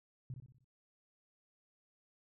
sine tone with echo, 127.8 Hz, C3, 40 cents flat, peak -40 dBFS, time 0.3-0.34 s, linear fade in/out 2 ms, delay 61 ms, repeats 5, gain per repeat -6 dB, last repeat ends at 0.645 s, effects none

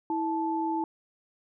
sine tone pair together, 325.6 / 873 Hz, E4 / A5, -21 / -14 cents, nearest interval octave + perfect fourth, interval 1707 cents, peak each -29 / -29 dBFS, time 0.1-0.84 s, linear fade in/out 2 ms, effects none

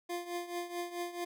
25% pulse tone with tremolo, 349.2 Hz, F4, in tune, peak -30 dBFS, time 0.09-1.25 s, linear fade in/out 10 ms, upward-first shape triangle, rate 4.6 Hz, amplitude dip 80%, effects none

